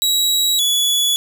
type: tone pair in turn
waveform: sawtooth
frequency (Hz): 3872 / 3409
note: B7 / G#7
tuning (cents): -35 / +45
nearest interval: major second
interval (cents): 220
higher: first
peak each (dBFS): -11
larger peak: neither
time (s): 0.02-0.59 / 0.59-1.16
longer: neither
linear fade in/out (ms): 0
effects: none